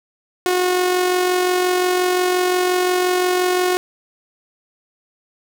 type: tone with amplitude modulation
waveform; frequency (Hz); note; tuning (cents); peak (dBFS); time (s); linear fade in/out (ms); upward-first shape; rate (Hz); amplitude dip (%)
sawtooth; 363.1; F#4; -33; -10; 0.46-3.77; 0; sine; 45.7; 35
effects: none